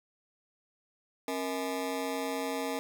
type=ring-modulated tone; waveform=25% pulse; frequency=370 Hz; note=F#4; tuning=in tune; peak=-25 dBFS; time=1.28-2.79 s; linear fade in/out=0 ms; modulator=99.2 Hz; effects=none